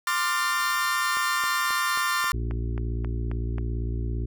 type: chord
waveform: 40% pulse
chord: D minor seventh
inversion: third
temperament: equal with one note detuned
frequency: 1046.5 / 1174.7 / 1396.9 / 1800.1 Hz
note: C6 / D6 / F6 / A6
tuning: 0 / 0 / 0 / +39 cents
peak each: -28 dBFS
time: 0.07-2.32 s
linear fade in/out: 2 ms
type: click train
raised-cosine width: 0.5 ms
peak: -23 dBFS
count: 10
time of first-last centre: 1.17-3.583 s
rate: 3.73 Hz
type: harmonic tone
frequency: 57.7 Hz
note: A#1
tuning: 17 cents flat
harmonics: 1 / 2 / 4 / 5 / 6 / 7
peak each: -27 / -31 / -40 / -42 / -41 / -44 dBFS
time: 2.33-4.26 s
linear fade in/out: 10 ms
effects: none